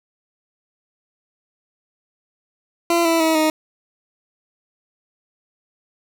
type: tone with pitch steps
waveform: 20% pulse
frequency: 340.2 / 330.5 / 321.1 / 312 Hz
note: F4 / E4 / E4 / D#4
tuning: -45 / +5 / -45 / +5 cents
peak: -10 dBFS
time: 2.9-3.5 s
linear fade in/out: 2 ms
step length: 150 ms
effects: none